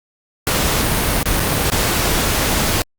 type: noise with dropouts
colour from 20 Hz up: pink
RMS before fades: -17 dBFS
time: 0.47-2.82 s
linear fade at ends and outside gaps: 1 ms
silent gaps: 1.23-1.256 / 1.397-1.401 / 1.701-1.719 s
effects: Opus 48 kbps